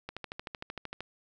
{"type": "click train", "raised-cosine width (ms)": 0.3, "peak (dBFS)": -22, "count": 13, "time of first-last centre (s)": [0.09, 1.006], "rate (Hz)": 13.1, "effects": []}